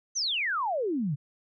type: exponential sweep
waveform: sine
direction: down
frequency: 6420 to 130.81 Hz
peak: -26 dBFS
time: 0.15-1.16 s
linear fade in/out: 20 ms
effects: none